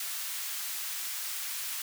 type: high-pass noise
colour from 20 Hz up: white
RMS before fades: -36 dBFS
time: 0-1.82 s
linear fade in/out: 2 ms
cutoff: 1300 Hz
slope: 12 dB/octave
effects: none